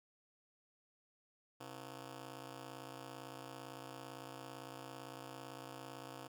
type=ring-modulated tone; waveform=10% pulse; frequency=202 Hz; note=G#3; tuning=48 cents flat; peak=-37 dBFS; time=1.6-6.28 s; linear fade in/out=10 ms; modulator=72.1 Hz; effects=none